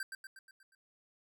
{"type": "tone with echo", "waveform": "square", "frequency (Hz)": 1568, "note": "G6", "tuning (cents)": 0, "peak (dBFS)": -37, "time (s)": [0, 0.03], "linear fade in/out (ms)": 2, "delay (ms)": 120, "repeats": 6, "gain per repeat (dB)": -5, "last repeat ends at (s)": 0.75, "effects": []}